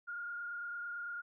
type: tone with frequency modulation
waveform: sine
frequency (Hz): 1417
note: F6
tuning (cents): +25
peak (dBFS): -39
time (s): 0.07-1.22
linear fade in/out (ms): 20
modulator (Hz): 28.9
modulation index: 0.83
effects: none